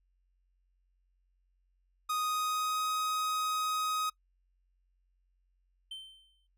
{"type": "tone with pitch glide", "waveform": "45% pulse", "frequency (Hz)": [1244.5, 1258.2], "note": ["D#6", "D#6"], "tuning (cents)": [0, 19], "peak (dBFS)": -30, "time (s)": [2.09, 4.1], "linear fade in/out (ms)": 10, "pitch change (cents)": 19, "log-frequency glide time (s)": [2.22, 2.86]}
{"type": "tone with exponential decay", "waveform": "triangle", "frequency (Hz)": 3100, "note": "G7", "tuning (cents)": -20, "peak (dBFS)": -36, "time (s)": [5.91, 6.47], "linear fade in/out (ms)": 5, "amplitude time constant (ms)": 120}
{"effects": ["noise-tail reverb RT60 0.1 s tail -21 dB re dry", "added 45 Hz sine -70 dBFS peak until 6.57 s"]}